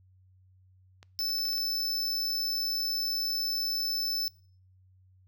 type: clicks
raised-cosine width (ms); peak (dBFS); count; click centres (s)
0.2; -32; 8; 1.029 / 1.207 / 1.292 / 1.386 / 1.454 / 1.487 / 1.532 / 1.58
type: tone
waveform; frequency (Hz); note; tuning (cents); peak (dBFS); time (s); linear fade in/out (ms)
square; 5274; E8; 0; -29; 1.19-4.28; 0
effects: noise-tail reverb RT60 0.5 s tail -23 dB re dry + added 93 Hz sine -58 dBFS peak until 5.27 s